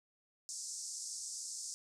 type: band-pass noise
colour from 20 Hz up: white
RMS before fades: -44 dBFS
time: 0.49-1.74 s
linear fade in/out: 0 ms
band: 5100 to 8600 Hz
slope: 48 dB/octave
effects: none